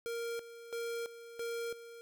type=tone with tremolo; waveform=square; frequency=466.2 Hz; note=A#4; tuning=in tune; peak=-37 dBFS; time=0.06-2.01 s; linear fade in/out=0 ms; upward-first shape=square; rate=1.5 Hz; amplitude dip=75%; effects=none